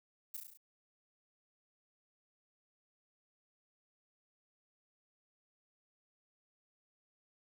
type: noise with echo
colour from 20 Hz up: violet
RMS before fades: -42 dBFS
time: 0.34-0.37 s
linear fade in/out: 5 ms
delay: 34 ms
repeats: 6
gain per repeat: -3 dB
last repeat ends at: 0.574 s
effects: none